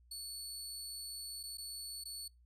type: tone with dropouts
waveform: 25% pulse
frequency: 4435 Hz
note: C#8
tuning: in tune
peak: -38 dBFS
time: 0.11-2.28 s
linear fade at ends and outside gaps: 5 ms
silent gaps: 1.431-1.435 / 1.573-1.581 / 2.039-2.054 s
effects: noise-tail reverb RT60 0.2 s tail -24 dB re dry + added 60 Hz sine -62 dBFS peak until 2.45 s